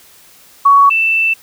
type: tone pair in turn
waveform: sine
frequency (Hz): 1121 / 2661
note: C#6 / E7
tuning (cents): +19 / +16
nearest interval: octave + minor third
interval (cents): 1497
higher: second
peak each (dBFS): -4 / -10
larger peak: first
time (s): 0.65-0.9 / 0.9-1.34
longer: second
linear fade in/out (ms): 10
effects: white hiss -44 dBFS RMS until 1.42 s